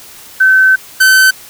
sine / 45% pulse tone pair in turn, 1532 / 1532 Hz, G6 / G6, -40 / -40 cents, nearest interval unison, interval 0 cents, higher neither, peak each -4 dBFS, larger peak neither, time 0.4-0.76 / 1-1.31 s, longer first, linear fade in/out 10 ms, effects white hiss -35 dBFS RMS until 1.49 s

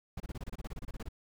brown noise bursts, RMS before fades -39 dBFS, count 16, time 0.17-1.087 s, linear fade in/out 5 ms, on 32 ms, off 27 ms, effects none

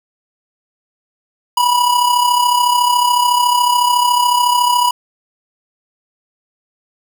square tone with amplitude modulation, 977 Hz, B5, 19 cents flat, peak -9 dBFS, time 1.57-4.91 s, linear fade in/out 5 ms, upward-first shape sine, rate 33.9 Hz, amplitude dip 55%, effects 7-bit

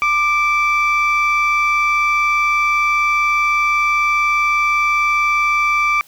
sine tone pair together, 1187 / 2328 Hz, D6 / D7, +18 / -16 cents, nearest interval octave, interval 1166 cents, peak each -14 dBFS, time 0.02-6.01 s, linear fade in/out 0 ms, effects tanh soft clip ceiling -9 dBFS + white hiss -48 dBFS RMS until 6.07 s

